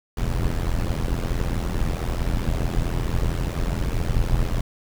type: noise with amplitude modulation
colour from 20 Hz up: brown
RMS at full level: -19 dBFS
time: 0.17-4.61 s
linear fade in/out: 5 ms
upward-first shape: sine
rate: 84.6 Hz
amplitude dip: 90%
effects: none